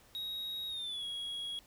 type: tone with pitch glide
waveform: triangle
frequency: 3789 to 3318 Hz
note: A#7 to G#7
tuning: +27 to -2 cents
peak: -36 dBFS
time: 0.15-1.59 s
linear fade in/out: 0 ms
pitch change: -229 cents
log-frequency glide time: 0.68-1.05 s
effects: pink hiss -62 dBFS RMS until 1.66 s